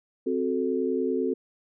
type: chord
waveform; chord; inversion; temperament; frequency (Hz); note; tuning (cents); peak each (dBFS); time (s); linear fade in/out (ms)
sine; F# diminished; second; equal; 261.6 / 370 / 440; C4 / F#4 / A4; 0 / 0 / 0; -28; 0.26-1.34; 10
effects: none